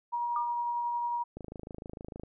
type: tone with tremolo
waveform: sine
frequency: 953 Hz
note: A#5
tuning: 38 cents sharp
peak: -28 dBFS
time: 0.12-1.24 s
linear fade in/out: 20 ms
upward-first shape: triangle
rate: 11 Hz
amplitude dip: 25%
type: tone with exponential decay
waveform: sine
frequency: 1200 Hz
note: D6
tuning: 37 cents sharp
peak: -27 dBFS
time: 0.36-0.59 s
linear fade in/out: 2 ms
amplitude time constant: 48 ms
type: click train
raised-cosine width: 2 ms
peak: -28 dBFS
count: 24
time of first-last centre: 1.37-2.235 s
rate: 26.6 Hz
effects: none